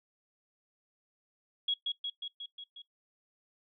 sine tone with echo, 3322 Hz, G#7, in tune, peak -27 dBFS, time 1.68-1.74 s, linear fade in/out 5 ms, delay 180 ms, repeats 6, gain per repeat -3 dB, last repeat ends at 2.82 s, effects noise-tail reverb RT60 0.1 s tail -17 dB re dry

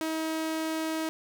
sawtooth tone, 318.8 Hz, D#4, 42 cents sharp, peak -25 dBFS, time 0.01-1.09 s, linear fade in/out 0 ms, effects none

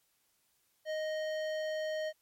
sine tone with hard clipping, 622.3 Hz, D#5, in tune, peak -35 dBFS, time 0.85-2.13 s, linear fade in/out 50 ms, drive 14 dB, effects white hiss -74 dBFS RMS until 2.21 s + MP3 64 kbps

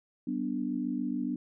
sine chord, G major, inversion none, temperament equal with one note detuned, 191.85 / 246.9 / 293.7 Hz, G3 / B3 / D4, -37 / 0 / 0 cents, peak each -37 / -32 / -34 dBFS, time 0.27-1.36 s, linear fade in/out 5 ms, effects none

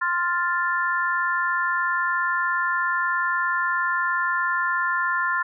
sine chord, F major, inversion second, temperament equal, 1046.5 / 1396.9 / 1760 Hz, C6 / F6 / A6, 0 / 0 / 0 cents, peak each -25 dBFS, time 0.01-5.43 s, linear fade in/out 10 ms, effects none

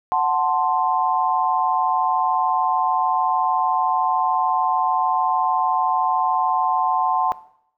sine chord, F# diminished, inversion none, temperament equal, 740 / 880 / 1046.5 Hz, F#5 / A5 / C6, 0 / 0 / 0 cents, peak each -21 dBFS, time 0.12-7.32 s, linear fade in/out 0 ms, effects noise-tail reverb RT60 0.7 s tail -17 dB re dry

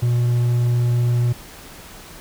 triangle tone, 120.7 Hz, B2, 39 cents flat, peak -13 dBFS, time 0.02-1.33 s, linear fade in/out 10 ms, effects pink hiss -40 dBFS RMS until 2.2 s

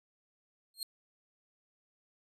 sawtooth tone with exponential growth, 4219 Hz, C8, 14 cents sharp, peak -29 dBFS, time 0.74-0.83 s, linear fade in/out 1 ms, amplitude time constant 19 ms, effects resampled to 32000 Hz

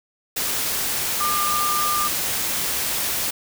sine tone in noise, 1199 Hz, D6, 36 cents sharp, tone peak -21 dBFS, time 1.2-2.08 s, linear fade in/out 10 ms, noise white, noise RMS -24 dBFS, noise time 0.36-3.31 s, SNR 0 dB, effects none

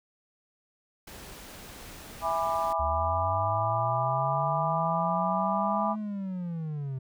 pink noise, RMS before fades -45 dBFS, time 1.07-2.73 s, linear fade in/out 5 ms
sine chord, E dominant seventh, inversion none, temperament just, 659.3 / 824.1 / 988.9 / 1186.7 Hz, E5 / G#5 / B5 / D6, 0 / -14 / +2 / +18 cents, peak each -31 dBFS, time 2.21-5.96 s, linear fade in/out 50 ms
triangle linear two-way sweep, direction up then down, 71 to 214.9 to 128.8 Hz, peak -29 dBFS, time 2.79-6.99 s, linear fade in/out 10 ms, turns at 5.98 s
effects none

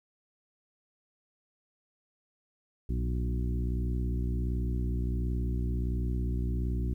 harmonic tone with a mistuned harmonic, 61.4 Hz, B1, 9 cents flat, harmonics 1 / 2 / 3 / 4 / 5 / 6, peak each -29 / -35 / -39 / -41 / -43 / -45 dBFS, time 2.89-6.94 s, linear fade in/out 5 ms, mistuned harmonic 2, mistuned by -53 cents, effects 11-bit

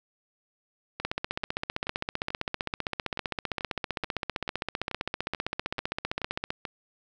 two click trains, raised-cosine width 0.3 ms, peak -13 / -18 dBFS, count 85 / 14, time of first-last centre 1.05-6.505 / 1-6.652 s, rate 15.4 / 2.3 Hz, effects none

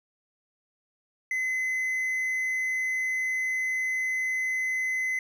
triangle tone, 2038 Hz, C7, 46 cents flat, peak -24 dBFS, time 1.31-5.19 s, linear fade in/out 2 ms, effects none

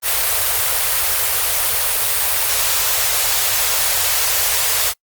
white band-stop noise, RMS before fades -17 dBFS, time 0.02-4.94 s, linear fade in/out 50 ms, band 110 to 440 Hz, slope 48 dB/octave, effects noise-tail reverb RT60 0.1 s tail -26 dB re dry + Opus 32 kbps

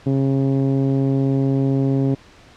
10% pulse tone with low-pass filter, 135.7 Hz, C#3, 36 cents flat, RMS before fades -18 dBFS, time 0.06-2.15 s, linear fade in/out 10 ms, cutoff 280 Hz, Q 0.98, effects pink hiss -47 dBFS RMS until 2.56 s + low-pass 5000 Hz 12 dB/octave

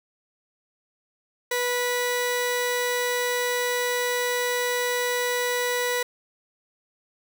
sawtooth tone pair together, 490 / 980 Hz, B4 / B5, -14 / -14 cents, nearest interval octave, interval 1200 cents, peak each -21 dBFS, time 1.51-6.03 s, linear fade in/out 5 ms, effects none

